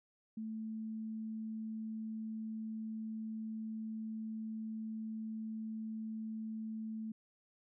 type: tone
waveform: sine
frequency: 220 Hz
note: A3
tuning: in tune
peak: -39 dBFS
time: 0.37-7.12 s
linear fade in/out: 5 ms
effects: none